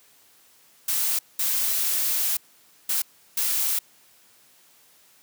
blue noise bursts at uneven times, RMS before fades -24 dBFS, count 4, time 0.88-1.19 / 1.39-2.37 / 2.89-3.02 / 3.37-3.79 s, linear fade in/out 5 ms, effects white hiss -57 dBFS RMS until 5.22 s + high-pass 100 Hz 12 dB/octave

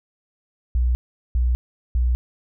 sine tone bursts, 61.1 Hz, B1, 18 cents flat, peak -16 dBFS, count 3, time 0.75-2.15 s, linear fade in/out 0 ms, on 200 ms, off 400 ms, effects none

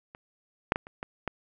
clicks, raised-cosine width 0.5 ms, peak -29 / -6 / -14 / -29 / -20 / -15 dBFS, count 6, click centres 0.149 / 0.721 / 0.759 / 0.869 / 1.029 / 1.277 s, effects none

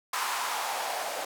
blue noise with band-pass filter sweep, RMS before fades -32 dBFS, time 0.13-1.25 s, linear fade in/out 5 ms, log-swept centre 1100 to 620 Hz, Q 3.1, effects none

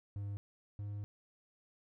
triangle tone pair in turn, 101 / 102.53 Hz, G#2 / G#2, -48 / -22 cents, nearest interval unison, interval 26 cents, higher second, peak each -36 / -37 dBFS, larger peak first, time 0.16-0.37 / 0.79-1.04 s, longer second, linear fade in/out 0 ms, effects none

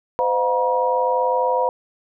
sine tone cluster, 511 / 619 / 711 / 956 Hz, C5 / D#5 / F5 / A#5, -41 / -9 / +31 / +43 cents, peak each -20 / -28 / -25 / -20 dBFS, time 0.19-1.69 s, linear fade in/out 0 ms, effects none

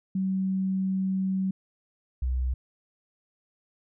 sine tone pair in turn, 190 / 63.4 Hz, F#3 / B1, +46 / +46 cents, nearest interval octave + perfect fifth, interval 1900 cents, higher first, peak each -24 dBFS, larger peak neither, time 0.15-1.51 / 2.22-2.54 s, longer first, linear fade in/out 5 ms, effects none

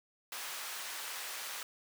pink high-pass noise, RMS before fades -42 dBFS, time 0.32-1.63 s, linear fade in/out 2 ms, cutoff 1100 Hz, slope 12 dB/octave, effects none

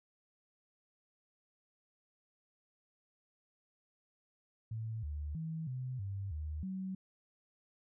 sine tone with pitch steps, 111.5 / 74.1 / 160.9 / 128 / 98.3 / 76.6 / 189.1 Hz, A2 / D2 / E3 / C3 / G2 / D#2 / F#3, +23 / +16 / -42 / -38 / +5 / -27 / +38 cents, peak -37 dBFS, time 4.71-6.95 s, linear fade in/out 5 ms, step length 320 ms, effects none

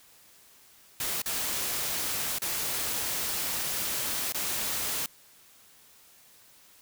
white noise with dropouts, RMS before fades -31 dBFS, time 1-5.06 s, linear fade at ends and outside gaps 2 ms, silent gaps 1.219-1.259 / 2.385-2.419 / 4.323-4.345 s, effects white hiss -57 dBFS RMS until 6.81 s

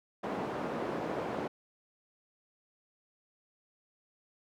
white band-pass noise, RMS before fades -36 dBFS, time 0.23-1.48 s, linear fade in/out 10 ms, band 170 to 680 Hz, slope 12 dB/octave, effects none

